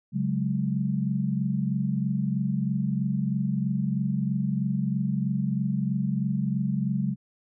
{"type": "chord", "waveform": "sine", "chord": "C# suspended fourth", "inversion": "none", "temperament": "just", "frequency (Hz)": [138.59, 184.79, 207.9], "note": ["C#3", "F#3", "G#3"], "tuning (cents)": [0, -2, 2], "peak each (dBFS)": -28, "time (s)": [0.12, 7.16], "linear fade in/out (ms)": 50, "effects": []}